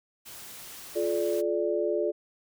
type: noise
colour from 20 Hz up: white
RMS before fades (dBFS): -44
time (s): 0.25-1.42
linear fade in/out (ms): 20
type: chord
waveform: sine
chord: D minor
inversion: first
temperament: equal with one note detuned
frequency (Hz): 349.2 / 429 / 587.3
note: F4 / A4 / D5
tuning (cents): 0 / -44 / 0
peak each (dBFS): -29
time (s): 0.95-2.12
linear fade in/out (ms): 20
effects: none